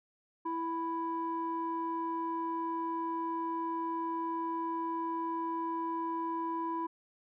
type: tone with low-pass filter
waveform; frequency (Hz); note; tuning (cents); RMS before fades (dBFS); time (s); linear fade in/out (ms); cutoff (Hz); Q
square; 330.1; E4; +2; -35; 0.45-6.87; 10; 990; 4.5
effects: none